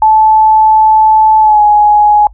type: tone with pitch glide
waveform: sine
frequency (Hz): 870 to 837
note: A5 to G#5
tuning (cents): -20 to +13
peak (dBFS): -3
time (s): 0.02-2.27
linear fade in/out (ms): 2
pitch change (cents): -67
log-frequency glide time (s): 1.4-1.62
effects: noise-tail reverb RT60 0.1 s tail -24 dB re dry + added 50 Hz sine -32 dBFS peak until 2.33 s